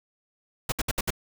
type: noise bursts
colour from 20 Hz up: pink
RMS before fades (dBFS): -26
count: 5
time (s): 0.69-1.105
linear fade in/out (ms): 5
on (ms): 31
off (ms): 65
effects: none